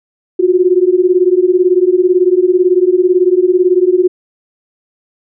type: beating tone pair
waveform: sine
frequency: 354.6 / 372.6 Hz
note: F4 / F#4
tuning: +26 / +12 cents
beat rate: 18 Hz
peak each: -10 dBFS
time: 0.39-4.08 s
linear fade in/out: 10 ms
effects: none